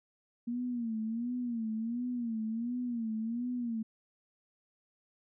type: tone with vibrato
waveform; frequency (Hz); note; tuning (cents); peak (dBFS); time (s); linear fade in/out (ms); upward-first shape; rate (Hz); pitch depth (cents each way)
sine; 233.1; A#3; 0; -32; 0.47-3.83; 10; sine; 1.4; 110
effects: none